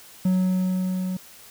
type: tone with level ramp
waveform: triangle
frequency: 185 Hz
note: F#3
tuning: in tune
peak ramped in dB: -15 to -23 dBFS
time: 0.25-1.17 s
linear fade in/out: 5 ms
effects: white hiss -47 dBFS RMS until 1.5 s